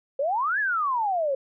sine exponential two-way sweep, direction up then down, 523.3 to 1760 to 523.3 Hz, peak -22 dBFS, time 0.19-1.35 s, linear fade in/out 5 ms, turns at 0.59 s, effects none

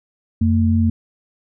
sine tone pair together, 89.8 / 226.3 Hz, F2 / A3, +49 / +49 cents, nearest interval octave + major third, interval 1600 cents, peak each -15 / -16 dBFS, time 0.41-0.9 s, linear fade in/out 5 ms, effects none

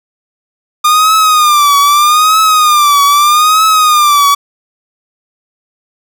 45% pulse tone with vibrato, 1210 Hz, D#6, 49 cents flat, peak -5 dBFS, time 0.84-4.35 s, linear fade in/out 10 ms, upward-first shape triangle, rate 0.8 Hz, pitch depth 120 cents each way, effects none

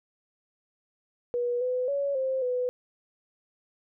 sine tone with pitch steps, 484.3 / 503 / 562 / 526 / 498.4 Hz, B4 / B4 / C#5 / C5 / B4, -34 / +32 / +24 / +9 / +16 cents, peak -25 dBFS, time 1.34-2.69 s, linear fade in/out 0 ms, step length 270 ms, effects none

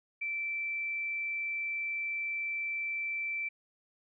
sine tone, 2333 Hz, D7, 12 cents flat, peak -32 dBFS, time 0.21-3.49 s, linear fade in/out 10 ms, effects none

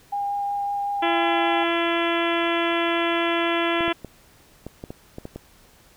sine tone with vibrato, 808 Hz, G#5, 48 cents flat, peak -23 dBFS, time 0.12-1.64 s, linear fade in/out 10 ms, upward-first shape triangle, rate 5.4 Hz, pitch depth 8 cents each way
harmonic tone, 338 Hz, E4, 43 cents sharp, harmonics 1 / 2 / 3 / 4 / 5 / 6 / 7 / 8 / 9 / 10, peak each -24 / -27 / -29 / -30 / -31 / -32 / -32 / -33 / -34 / -34 dBFS, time 1.02-3.93 s, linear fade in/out 10 ms
clicks, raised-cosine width 2 ms, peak -20 dBFS, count 9, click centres 3.807 / 3.88 / 4.047 / 4.666 / 4.839 / 4.905 / 5.184 / 5.254 / 5.36 s
effects pink hiss -54 dBFS RMS until 5.96 s

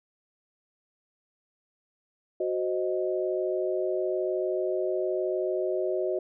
sine chord, C diminished, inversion second, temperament equal, 370 / 523.3 / 622.3 Hz, Gb4 / C5 / Eb5, 0 / 0 / 0 cents, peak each -28 / -33 / -30 dBFS, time 2.4-6.19 s, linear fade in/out 5 ms, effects none

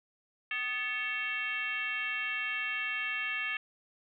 sine tone with frequency modulation, 2217 Hz, C#7, in tune, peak -31 dBFS, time 0.51-3.57 s, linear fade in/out 2 ms, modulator 485 Hz, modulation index 1.5, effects none

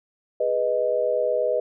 sine chord, G# minor, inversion none, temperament equal, 415.3 / 493.9 / 622.3 Hz, G#4 / B4 / D#5, 0 / 0 / 0 cents, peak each -29 / -23 / -23 dBFS, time 0.4-1.6 s, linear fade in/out 5 ms, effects none

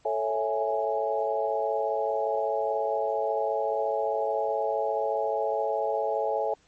sine chord, A major seventh, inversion none, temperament equal, 440 / 554.4 / 659.3 / 830.6 Hz, A4 / C#5 / E5 / G#5, 0 / 0 / 0 / 0 cents, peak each -30 dBFS, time 0.05-6.54 s, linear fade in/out 5 ms, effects pink hiss -63 dBFS RMS until 6.67 s + MP3 32 kbps

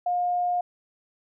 sine tone, 712 Hz, F5, 33 cents sharp, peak -22 dBFS, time 0.06-0.61 s, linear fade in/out 5 ms, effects none

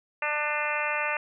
harmonic tone with a mistuned harmonic, 297.7 Hz, D4, 24 cents sharp, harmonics 2 / 3 / 4 / 5 / 6 / 7 / 8 / 9, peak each -34 / -34 / -34 / -34 / -34 / -34 / -34 / -34 dBFS, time 0.22-1.17 s, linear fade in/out 2 ms, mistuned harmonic 8, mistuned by +27 cents, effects none

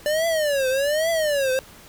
square tone with vibrato, 587 Hz, D5, 1 cent flat, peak -20 dBFS, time 0.06-1.59 s, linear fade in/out 0 ms, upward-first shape triangle, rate 1.2 Hz, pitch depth 240 cents each way, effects pink hiss -46 dBFS RMS until 1.88 s

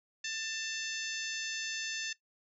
harmonic tone with a mistuned harmonic, 890 Hz, A5, 20 cents sharp, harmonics 2 / 3 / 4 / 5 / 6 / 7 / 8, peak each -41 / -42 / -43 / -45 / -43 / -44 / -49 dBFS, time 0.24-2.13 s, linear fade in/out 5 ms, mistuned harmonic 6, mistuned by -30 cents, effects noise-tail reverb RT60 0.1 s tail -17 dB re dry

